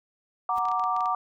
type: chord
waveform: sine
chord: Gb augmented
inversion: none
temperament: equal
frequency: 740 / 932.3 / 1174.7 Hz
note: Gb5 / Bb5 / D6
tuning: 0 / 0 / 0 cents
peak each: -28 / -30 / -26 dBFS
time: 0.49-1.15 s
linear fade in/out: 2 ms
type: noise with exponential growth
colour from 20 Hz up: pink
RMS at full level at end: -41 dBFS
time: 0.51-0.59 s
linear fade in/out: 5 ms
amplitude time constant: 17 ms
type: clicks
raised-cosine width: 0.2 ms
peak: -27 dBFS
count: 8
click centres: 0.654 / 0.686 / 0.716 / 0.796 / 0.839 / 0.965 / 1.007 / 1.058 s
effects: none